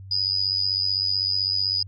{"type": "tone with amplitude modulation", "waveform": "sine", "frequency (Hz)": 4953, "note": "D#8", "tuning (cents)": -9, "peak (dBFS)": -17, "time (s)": [0.11, 1.83], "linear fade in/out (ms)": 5, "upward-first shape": "sine", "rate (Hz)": 95.8, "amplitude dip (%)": 90, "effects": ["added 96 Hz sine -38 dBFS peak until 1.87 s"]}